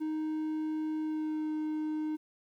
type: tone with pitch glide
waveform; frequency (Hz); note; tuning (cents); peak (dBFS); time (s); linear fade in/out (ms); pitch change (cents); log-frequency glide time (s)
triangle; 311.1 to 308.4; D#4 to D#4; 0 to -15; -29; 0-2.17; 20; -15; 1.02-1.52
effects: 11-bit